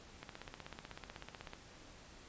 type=click train; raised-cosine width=0.3 ms; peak=-30 dBFS; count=22; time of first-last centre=0.23-1.534 s; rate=16.1 Hz; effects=pink hiss -57 dBFS RMS until 2.28 s + resampled to 16000 Hz